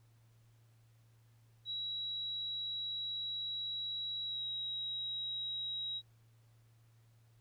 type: tone with pitch glide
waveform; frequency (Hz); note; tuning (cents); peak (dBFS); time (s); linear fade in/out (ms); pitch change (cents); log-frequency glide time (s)
sine; 3884 to 3839; B7 to B7; -30 to -50; -37; 1.65-6.02; 50; -20; 4.26-4.44
effects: added 114 Hz sine -63 dBFS peak until 7.4 s + pink hiss -75 dBFS RMS until 7.4 s